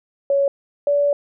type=tone pair in turn; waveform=sine; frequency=558 / 575 Hz; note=C#5 / D5; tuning=+11 / -37 cents; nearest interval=minor second; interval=52 cents; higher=second; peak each=-14 / -14 dBFS; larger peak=neither; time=0.3-0.48 / 0.87-1.13 s; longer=second; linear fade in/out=2 ms; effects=none